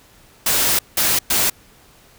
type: noise bursts at uneven times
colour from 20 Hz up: white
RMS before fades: -17 dBFS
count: 3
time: 0.46-0.79 / 0.97-1.19 / 1.3-1.5 s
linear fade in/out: 5 ms
effects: pink hiss -50 dBFS RMS until 2.18 s